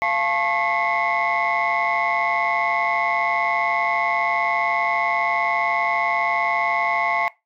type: tone cluster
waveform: sine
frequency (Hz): 690 / 872 / 1089 / 2027 / 2162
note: F5 / A5 / C#6 / B6 / C#7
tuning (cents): -21 / -16 / -31 / +45 / -44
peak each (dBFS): -24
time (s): 0.02-7.28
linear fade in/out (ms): 0
effects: noise-tail reverb RT60 0.2 s tail -19 dB re dry + tanh soft clip ceiling -12 dBFS